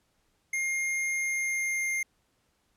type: tone with pitch glide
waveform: square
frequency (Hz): 2126 to 2114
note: C7 to C7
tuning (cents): +27 to +17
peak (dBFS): -28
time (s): 0.53-2.03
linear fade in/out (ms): 5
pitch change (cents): -10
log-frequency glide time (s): 1.16-1.89
effects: pink hiss -72 dBFS RMS until 2.76 s + low-pass 12000 Hz 12 dB/octave